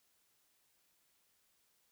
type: silence
effects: white hiss -75 dBFS RMS until 1.91 s